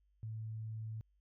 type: tone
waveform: sine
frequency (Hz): 110.3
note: A2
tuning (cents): +5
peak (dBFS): -40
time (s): 0.23-1.01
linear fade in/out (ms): 0
effects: added 50 Hz sine -70 dBFS peak until 1.2 s